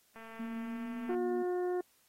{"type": "click train", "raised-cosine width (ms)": 0.5, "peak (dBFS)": -36, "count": 223, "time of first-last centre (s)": [0.16, 1.147], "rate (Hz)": 225}
{"type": "tone with pitch glide", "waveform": "sine", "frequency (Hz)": [230, 241], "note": ["A#3", "B3"], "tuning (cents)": [-23, -42], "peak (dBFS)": -37, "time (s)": [0.39, 1.43], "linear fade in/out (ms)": 10, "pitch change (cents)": 81, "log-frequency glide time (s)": [0.57, 1]}
{"type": "harmonic tone", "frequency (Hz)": 359.4, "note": "F4", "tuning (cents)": 50, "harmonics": [1, 2, 3, 4, 5], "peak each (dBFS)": [-31, -41, -51, -53, -54], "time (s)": [1.09, 1.81], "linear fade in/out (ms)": 5}
{"effects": ["white hiss -69 dBFS RMS until 2.08 s", "AAC 48 kbps"]}